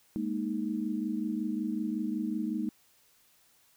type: chord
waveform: sine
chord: Ab suspended second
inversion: none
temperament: equal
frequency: 207.7 / 233.1 / 311.1 Hz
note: Ab3 / Bb3 / Eb4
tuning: 0 / 0 / 0 cents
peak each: -34 dBFS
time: 0.16-2.69 s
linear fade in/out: 0 ms
effects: white hiss -65 dBFS RMS until 3.76 s